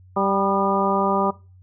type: harmonic tone with a mistuned harmonic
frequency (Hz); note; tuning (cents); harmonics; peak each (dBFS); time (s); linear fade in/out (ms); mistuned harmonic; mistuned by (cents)
196; G3; 0; 1 / 2 / 3 / 4 / 5 / 6; -25 / -25 / -25 / -25 / -25 / -25; 0.16-1.31; 10; 6; +50
effects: noise-tail reverb RT60 0.3 s tail -19 dB re dry + added 92 Hz sine -46 dBFS peak until 1.62 s